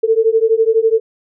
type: beating tone pair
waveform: sine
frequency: 441.9 / 453.9 Hz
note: A4 / A#4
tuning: +7 / -46 cents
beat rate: 12 Hz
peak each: -13 dBFS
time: 0.03-1 s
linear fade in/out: 10 ms
effects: none